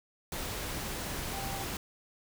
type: tone in noise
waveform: sine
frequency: 784 Hz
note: G5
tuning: in tune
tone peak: -41 dBFS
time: 1.33-1.64 s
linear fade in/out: 2 ms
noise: pink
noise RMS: -37 dBFS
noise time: 0.32-1.77 s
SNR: -7 dB
effects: none